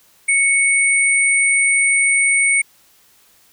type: tone pair together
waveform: sine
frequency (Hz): 2217 / 8868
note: C#7 / C#9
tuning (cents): 0 / 0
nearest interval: 2 octaves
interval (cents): 2400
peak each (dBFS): -13 / -18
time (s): 0.28-2.62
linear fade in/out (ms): 10
effects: white hiss -53 dBFS RMS until 3.52 s

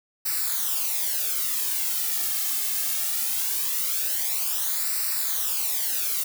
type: noise with flanger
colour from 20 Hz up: blue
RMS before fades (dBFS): -26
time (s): 0.25-6.24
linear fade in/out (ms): 10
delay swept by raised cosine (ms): 0.3 to 2.1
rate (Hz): 0.21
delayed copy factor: -0.75
effects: none

